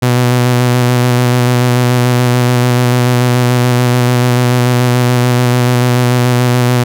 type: tone with vibrato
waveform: sawtooth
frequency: 123.47 Hz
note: B2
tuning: in tune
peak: -4 dBFS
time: 0.02-6.84 s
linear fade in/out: 10 ms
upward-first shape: square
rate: 6.9 Hz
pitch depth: 17 cents each way
effects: none